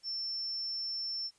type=tone; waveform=sine; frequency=5380 Hz; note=E8; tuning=34 cents sharp; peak=-34 dBFS; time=0.03-1.31 s; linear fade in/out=50 ms; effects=white hiss -68 dBFS RMS until 1.38 s + resampled to 22050 Hz